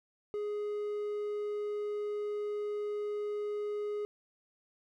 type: tone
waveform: triangle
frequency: 416.3 Hz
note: G#4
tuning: 4 cents sharp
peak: -31 dBFS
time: 0.34-4.05 s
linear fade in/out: 0 ms
effects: none